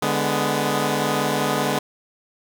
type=chord; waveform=10% pulse; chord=G# diminished; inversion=second; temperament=equal with one note detuned; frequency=146.83 / 207.7 / 248.7 Hz; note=D3 / G#3 / B3; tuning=0 / 0 / +12 cents; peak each=-16 dBFS; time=0.02-1.79 s; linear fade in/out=5 ms; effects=none